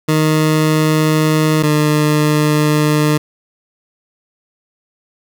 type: tone pair in turn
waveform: 20% pulse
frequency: 155.56 / 151.04 Hz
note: D#3 / D3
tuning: 0 / +49 cents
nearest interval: minor second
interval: 51 cents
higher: first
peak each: -6 dBFS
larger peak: neither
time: 0.08-1.63 / 1.63-3.18 s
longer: neither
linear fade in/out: 10 ms
effects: none